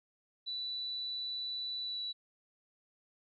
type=tone with pitch glide; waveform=sine; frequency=3965 to 3935 Hz; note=B7 to B7; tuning=+6 to -7 cents; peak=-36 dBFS; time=0.46-2.13 s; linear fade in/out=20 ms; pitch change=-13 cents; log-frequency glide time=1.82-2.02 s; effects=none